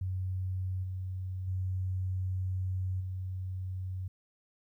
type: tone with level steps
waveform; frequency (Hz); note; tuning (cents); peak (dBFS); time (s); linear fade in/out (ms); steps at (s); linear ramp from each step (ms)
sine; 93.1; F#2; +11; -31 / -34 / -30 / -34; 0.01-4.08; 5; 0.83 / 1.47 / 3; 10
effects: 12-bit